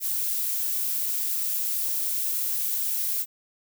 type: noise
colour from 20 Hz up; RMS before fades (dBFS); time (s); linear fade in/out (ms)
violet; -27; 0-3.26; 50
effects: none